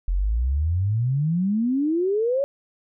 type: exponential sweep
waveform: sine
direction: up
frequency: 42.04 to 570 Hz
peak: -19 dBFS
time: 0.08-2.44 s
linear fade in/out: 0 ms
effects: none